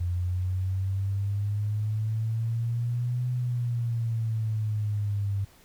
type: exponential two-way sweep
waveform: sine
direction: up then down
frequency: 87.31 to 125 to 98.6 Hz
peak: -25 dBFS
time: 0-5.45 s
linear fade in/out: 10 ms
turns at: 3.3 s
effects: pink hiss -57 dBFS RMS until 5.64 s